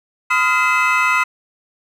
triangle tone cluster, 1017 / 1258 / 1398 / 2044 / 2591 Hz, C6 / D#6 / F6 / C7 / E7, -50 / +19 / +1 / -41 / -30 cents, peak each -18 dBFS, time 0.3-1.24 s, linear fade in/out 10 ms, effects none

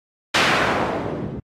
white noise with low-pass filter sweep, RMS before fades -21 dBFS, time 0.34-1.4 s, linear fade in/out 10 ms, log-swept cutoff 3200 to 210 Hz, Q 0.89, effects high-pass 100 Hz 12 dB/octave + AAC 48 kbps

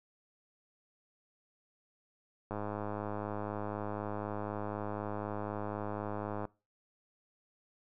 click train, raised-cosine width 1 ms, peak -24 dBFS, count 411, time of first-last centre 2.51-6.452 s, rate 104 Hz, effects noise-tail reverb RT60 0.3 s tail -23 dB re dry

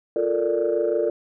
sine chord, Bb major seventh, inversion second, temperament equal, 349.2 / 440 / 466.2 / 587.3 Hz, F4 / A4 / Bb4 / D5, 0 / 0 / 0 / 0 cents, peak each -25 / -24 / -24 / -24 dBFS, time 0.16-1.1 s, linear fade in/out 2 ms, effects tanh soft clip ceiling -12 dBFS

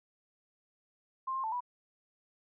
sine tone with pitch steps, 1054 / 1061 / 884 / 981 Hz, C6 / C6 / A5 / B5, +12 / +24 / +8 / -12 cents, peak -32 dBFS, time 1.27-1.606 s, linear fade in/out 10 ms, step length 84 ms, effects none

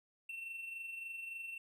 triangle tone with amplitude modulation, 2700 Hz, E7, 41 cents sharp, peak -39 dBFS, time 0.29-1.58 s, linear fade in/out 5 ms, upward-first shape sine, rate 23.5 Hz, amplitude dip 45%, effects none

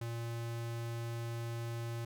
square tone, 116.6 Hz, A#2, 1 cent sharp, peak -38 dBFS, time 0.01-2.05 s, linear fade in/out 5 ms, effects none

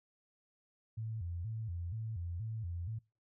sine tone with vibrato, 97.9 Hz, G2, 2 cents flat, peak -37 dBFS, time 0.97-2.99 s, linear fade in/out 10 ms, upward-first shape square, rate 2.1 Hz, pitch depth 220 cents each way, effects noise-tail reverb RT60 0.3 s tail -25 dB re dry

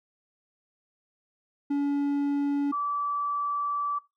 triangle / sine tone pair in turn, 284.4 / 1157.2 Hz, C#4 / D6, +45 / -26 cents, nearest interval 2 octaves, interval 2429 cents, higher second, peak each -21 / -26 dBFS, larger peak first, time 1.7-2.72 / 2.72-3.99 s, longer second, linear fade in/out 10 ms, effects noise-tail reverb RT60 0.2 s tail -18 dB re dry

